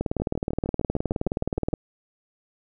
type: two click trains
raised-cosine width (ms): 2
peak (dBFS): -11 / -16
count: 34 / 11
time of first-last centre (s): 0.01-1.738 / 0.2-1.731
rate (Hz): 19.1 / 6.53
effects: none